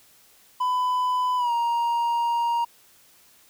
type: tone with pitch glide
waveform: triangle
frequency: 1001 to 939.4 Hz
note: B5 to A#5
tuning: +23 to +13 cents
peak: -19 dBFS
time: 0.6-2.65 s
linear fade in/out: 10 ms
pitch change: -110 cents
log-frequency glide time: 1.37-1.52 s
effects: white hiss -56 dBFS RMS until 3.49 s